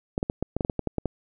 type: clicks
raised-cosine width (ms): 2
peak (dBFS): -12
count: 12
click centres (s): 0.179 / 0.229 / 0.299 / 0.426 / 0.566 / 0.608 / 0.649 / 0.698 / 0.793 / 0.873 / 0.983 / 1.057
effects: none